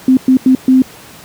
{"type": "tone bursts at uneven times", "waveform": "sine", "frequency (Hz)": 259.3, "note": "C4", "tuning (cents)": -15, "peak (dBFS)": -4, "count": 4, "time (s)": [[0.08, 0.17], [0.28, 0.37], [0.46, 0.55], [0.68, 0.82]], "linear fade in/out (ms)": 2, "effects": ["pink hiss -36 dBFS RMS until 1.24 s", "high-pass 100 Hz 12 dB/octave"]}